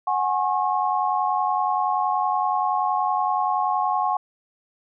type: chord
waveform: sine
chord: F# suspended second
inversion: none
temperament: equal with one note detuned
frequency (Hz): 740 / 830.6 / 1084.7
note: F#5 / G#5 / C#6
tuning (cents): 0 / 0 / -38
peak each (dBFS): -24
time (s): 0.07-4.17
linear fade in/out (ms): 5
effects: none